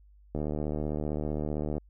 click train, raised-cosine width 2 ms, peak -19 dBFS, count 109, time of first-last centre 0.35-1.78 s, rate 75.5 Hz, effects added 50 Hz sine -54 dBFS peak until 1.89 s

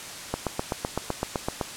click train, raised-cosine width 1 ms, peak -11 dBFS, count 11, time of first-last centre 0.34-1.612 s, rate 7.86 Hz, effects white hiss -38 dBFS RMS until 1.76 s + low-pass 9000 Hz 12 dB/octave

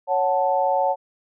sine chord, F# minor, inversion second, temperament equal, 554.4 / 740 / 880 Hz, C#5 / F#5 / A5, 0 / 0 / 0 cents, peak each -22 dBFS, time 0.07-0.96 s, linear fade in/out 50 ms, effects none

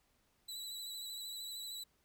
sawtooth tone with vibrato, 3947 Hz, B7, 2 cents flat, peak -40 dBFS, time 0.48-1.84 s, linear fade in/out 10 ms, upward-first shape sine, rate 13 Hz, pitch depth 31 cents each way, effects pink hiss -75 dBFS RMS until 2.04 s

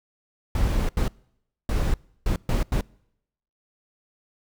brown noise bursts at uneven times, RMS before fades -22 dBFS, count 6, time 0.55-0.89 / 0.97-1.08 / 1.69-1.94 / 2.26-2.36 / 2.49-2.63 / 2.72-2.81 s, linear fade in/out 2 ms, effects noise-tail reverb RT60 0.8 s tail -26 dB re dry

